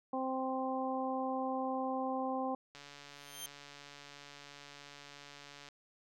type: harmonic tone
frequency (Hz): 261.6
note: C4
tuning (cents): 0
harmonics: 1 / 2 / 3 / 4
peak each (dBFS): -38 / -39 / -38 / -42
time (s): 0.13-2.55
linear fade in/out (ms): 5
type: click train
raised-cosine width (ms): 0.2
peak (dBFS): -34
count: 421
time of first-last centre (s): 2.75-5.687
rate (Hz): 143
type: tone with exponential growth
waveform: 15% pulse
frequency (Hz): 3160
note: G7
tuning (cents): +13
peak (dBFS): -32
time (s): 3.09-3.46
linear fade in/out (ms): 2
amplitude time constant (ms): 80
effects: none